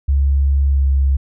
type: tone with pitch glide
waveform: sine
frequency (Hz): 69.3 to 68.15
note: C#2 to C#2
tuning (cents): 0 to -29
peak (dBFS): -11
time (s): 0.08-1.17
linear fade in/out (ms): 10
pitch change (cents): -29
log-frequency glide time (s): 0.7-0.84
effects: none